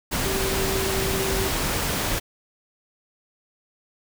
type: tone in noise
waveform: sine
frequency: 385.8 Hz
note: G4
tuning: 28 cents flat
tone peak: -27 dBFS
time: 0.24-1.49 s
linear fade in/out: 20 ms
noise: pink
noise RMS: -25 dBFS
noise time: 0.11-2.2 s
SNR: -5 dB
effects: none